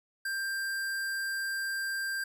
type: tone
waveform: square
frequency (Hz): 1584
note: G6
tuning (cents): +18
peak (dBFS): -32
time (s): 0.25-2.24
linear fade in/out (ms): 5
effects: none